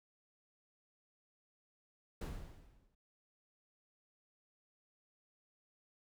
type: noise with exponential decay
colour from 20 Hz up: brown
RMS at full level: -37 dBFS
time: 2.21-2.95 s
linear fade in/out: 5 ms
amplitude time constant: 160 ms
effects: none